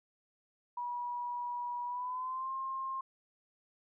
sine tone with pitch glide, 969 to 1062.8 Hz, B5 to C6, -33 to +27 cents, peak -35 dBFS, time 0.77-3.01 s, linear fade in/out 5 ms, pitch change +160 cents, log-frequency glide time 1.85-2.52 s, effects none

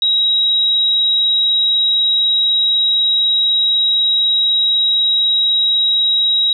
sine tone, 3831 Hz, A#7, 47 cents sharp, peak -11 dBFS, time 0.02-6.53 s, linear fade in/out 2 ms, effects none

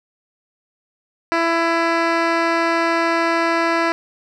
10% pulse tone with low-pass filter, 333.3 Hz, E4, 19 cents sharp, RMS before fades -18 dBFS, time 1.32-3.92 s, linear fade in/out 0 ms, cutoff 3600 Hz, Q 0.76, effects none

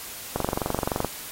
click train, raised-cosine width 1 ms, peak -11 dBFS, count 17, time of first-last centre 0.36-1.047 s, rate 23.3 Hz, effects white hiss -38 dBFS RMS until 1.31 s + AAC 48 kbps

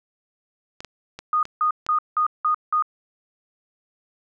clicks, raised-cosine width 0.2 ms, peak -18 dBFS, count 5, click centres 0.805 / 0.847 / 1.19 / 1.454 / 1.865 s
sine tone bursts, 1234 Hz, D#6, 15 cents flat, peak -17 dBFS, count 6, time 1.33-2.824 s, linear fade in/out 2 ms, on 99 ms, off 180 ms
effects none

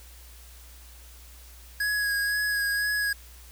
square tone with vibrato, 1661.2 Hz, G#6, in tune, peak -25 dBFS, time 1.8-3.13 s, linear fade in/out 5 ms, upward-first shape sine, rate 2 Hz, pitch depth 20 cents each way, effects added 60 Hz sine -47 dBFS peak until 3.51 s + white hiss -52 dBFS RMS until 3.51 s

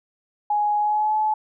sine tone with pitch glide, 834 to 859.4 Hz, G#5 to A5, +7 to -41 cents, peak -18 dBFS, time 0.5-1.34 s, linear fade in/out 5 ms, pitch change +52 cents, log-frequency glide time 0.78-1.15 s, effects none

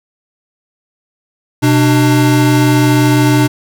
square tone pair together, 125.94 / 298.5 Hz, B2 / D4, +34 / +28 cents, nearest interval octave + minor third, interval 1494 cents, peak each -11 dBFS, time 1.62-3.48 s, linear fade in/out 20 ms, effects none

